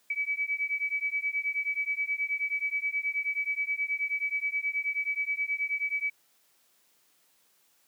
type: beating tone pair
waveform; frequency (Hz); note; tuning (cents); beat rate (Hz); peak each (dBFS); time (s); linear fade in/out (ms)
sine; 2283 / 2292.4; D7 / D7; -50 / -42; 9.4; -31; 0.1-6.1; 5
effects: white hiss -67 dBFS RMS until 7.87 s + high-pass 150 Hz 12 dB/octave